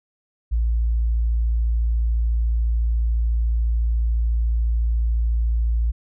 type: tone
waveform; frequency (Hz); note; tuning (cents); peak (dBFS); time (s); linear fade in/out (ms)
sine; 57; A#1; -38; -16; 0.51-5.92; 20
effects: tanh soft clip ceiling -13 dBFS